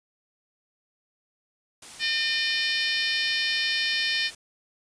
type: noise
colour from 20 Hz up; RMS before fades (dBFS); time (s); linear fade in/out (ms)
white; -43; 1.82-4.35; 5
type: harmonic tone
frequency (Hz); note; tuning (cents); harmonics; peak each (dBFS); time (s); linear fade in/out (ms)
606; D#5; -46; 3 / 4 / 5 / 6 / 7 / 8 / 9; -29 / -30 / -31 / -32 / -32 / -33 / -34; 1.99-4.31; 50
effects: resampled to 22050 Hz